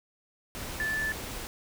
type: tone in noise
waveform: sine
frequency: 1748 Hz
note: A6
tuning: 12 cents flat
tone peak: -28 dBFS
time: 0.8-1.12 s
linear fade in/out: 0 ms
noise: pink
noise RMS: -38 dBFS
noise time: 0.55-1.47 s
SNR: +7 dB
effects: none